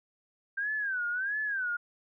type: tone with vibrato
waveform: sine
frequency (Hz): 1568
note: G6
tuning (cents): 0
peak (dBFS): -29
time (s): 0.57-1.77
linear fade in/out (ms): 10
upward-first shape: sine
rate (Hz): 1.5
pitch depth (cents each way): 170
effects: none